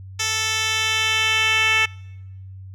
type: tone with band-pass filter sweep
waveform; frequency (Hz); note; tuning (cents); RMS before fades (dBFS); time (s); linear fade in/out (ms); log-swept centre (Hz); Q
10% pulse; 440; A4; 0; -20; 0.19-1.86; 10; 4800 to 2600; 2.2
effects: noise-tail reverb RT60 1.0 s tail -26 dB re dry + added 95 Hz sine -35 dBFS peak until 2.74 s